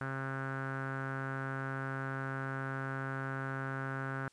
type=tone with low-pass filter; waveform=sawtooth; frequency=134.4 Hz; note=C3; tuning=47 cents sharp; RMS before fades=-38 dBFS; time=0.01-4.28 s; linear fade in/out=0 ms; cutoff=1500 Hz; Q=6.4; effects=white hiss -68 dBFS RMS until 4.32 s + resampled to 22050 Hz